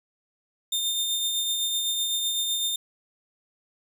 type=tone with tremolo; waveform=sawtooth; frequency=3625 Hz; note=A#7; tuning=49 cents flat; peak=-20 dBFS; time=0.72-2.76 s; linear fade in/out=5 ms; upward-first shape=triangle; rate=7.9 Hz; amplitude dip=35%; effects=none

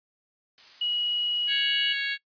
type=noise; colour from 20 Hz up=blue; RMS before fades=-44 dBFS; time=0.58-1.63 s; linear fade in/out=0 ms
type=tone; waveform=sine; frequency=2909 Hz; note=F#7; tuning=30 cents flat; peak=-25 dBFS; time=0.81-1.93 s; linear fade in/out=5 ms
type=harmonic tone; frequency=554.4 Hz; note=C#5; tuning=in tune; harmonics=3 / 4 / 5 / 6 / 7 / 8; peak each=-30 / -32 / -34 / -36 / -37 / -38 dBFS; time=1.47-2.18 s; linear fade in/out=50 ms
effects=noise-tail reverb RT60 0.1 s tail -22 dB re dry + resampled to 11025 Hz

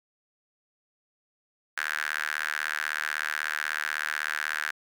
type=tone with high-pass filter; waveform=sawtooth; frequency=76.2 Hz; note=D#2; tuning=36 cents flat; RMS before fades=-31 dBFS; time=1.77-4.71 s; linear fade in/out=5 ms; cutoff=1600 Hz; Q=5.9; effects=none

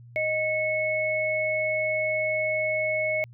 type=tone pair together; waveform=sine; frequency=622.3 / 2198 Hz; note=D#5 / C#7; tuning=0 / -15 cents; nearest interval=octave + minor seventh; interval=2185 cents; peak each=-26 dBFS; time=0.16-3.24 s; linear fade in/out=0 ms; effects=added 119 Hz sine -45 dBFS peak until 3.33 s

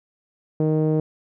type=tone with low-pass filter; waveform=sawtooth; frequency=155.5 Hz; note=D#3; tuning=1 cent flat; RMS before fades=-20 dBFS; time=0.6-1 s; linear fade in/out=2 ms; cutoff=470 Hz; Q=2.3; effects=none

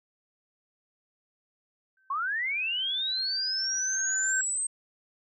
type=tone with exponential growth; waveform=sine; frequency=1546 Hz; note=G6; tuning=24 cents flat; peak=-25 dBFS; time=1.97-4.41 s; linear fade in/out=2 ms; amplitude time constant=530 ms
type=linear sweep; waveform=sine; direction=up; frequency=1046.5 to 8372 Hz; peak=-27 dBFS; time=2.1-4.67 s; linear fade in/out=5 ms
effects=none

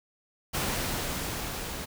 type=noise with level ramp; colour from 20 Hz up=pink; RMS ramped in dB=-29 to -37 dBFS; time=0.53-1.86 s; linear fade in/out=20 ms; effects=none

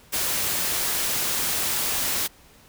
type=noise; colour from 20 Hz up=white; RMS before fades=-25 dBFS; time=0.12-2.28 s; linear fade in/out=20 ms; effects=pink hiss -53 dBFS RMS until 2.68 s

